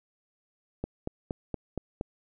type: click train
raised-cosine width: 2 ms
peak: -18 dBFS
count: 6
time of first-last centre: 0.84-2.011 s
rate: 4.27 Hz
effects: none